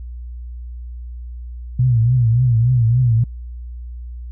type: tone with vibrato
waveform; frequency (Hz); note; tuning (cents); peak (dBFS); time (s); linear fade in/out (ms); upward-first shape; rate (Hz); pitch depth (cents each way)
sine; 120; B2; -49; -11; 1.79-3.24; 5; triangle; 3.5; 140
effects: added 60 Hz sine -28 dBFS peak until 4.31 s